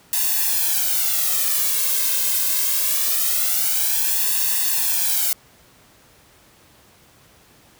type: noise with flanger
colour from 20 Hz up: blue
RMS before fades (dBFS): -20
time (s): 0.13-5.33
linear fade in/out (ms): 0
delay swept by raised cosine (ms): 1.1 to 1.92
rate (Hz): 0.23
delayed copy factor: +1
effects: pink hiss -52 dBFS RMS until 7.79 s + high-pass 60 Hz 12 dB/octave